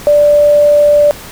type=tone; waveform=sine; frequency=587.3 Hz; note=D5; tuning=in tune; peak=-4 dBFS; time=0.07-1.11 s; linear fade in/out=0 ms; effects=pink hiss -30 dBFS RMS until 1.31 s